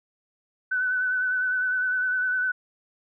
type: tone with vibrato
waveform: sine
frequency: 1501 Hz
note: F#6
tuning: 24 cents sharp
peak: -22 dBFS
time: 0.71-2.52 s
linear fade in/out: 10 ms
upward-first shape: sine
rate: 9.9 Hz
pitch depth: 30 cents each way
effects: none